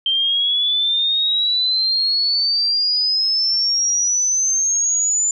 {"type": "exponential sweep", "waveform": "sine", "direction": "up", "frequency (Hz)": [3136, 7110], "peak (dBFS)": -15, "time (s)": [0.06, 5.31], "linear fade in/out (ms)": 2, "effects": []}